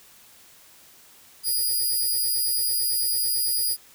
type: tone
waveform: 5% pulse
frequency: 4887 Hz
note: D#8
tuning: 32 cents flat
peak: -15 dBFS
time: 1.43-3.77 s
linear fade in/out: 50 ms
effects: white hiss -52 dBFS RMS until 3.94 s